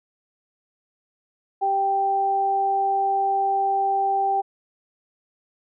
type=tone pair together; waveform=sine; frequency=392 / 784 Hz; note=G4 / G5; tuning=0 / 0 cents; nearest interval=octave; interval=1200 cents; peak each=-29 / -19 dBFS; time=1.61-4.42 s; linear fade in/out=20 ms; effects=none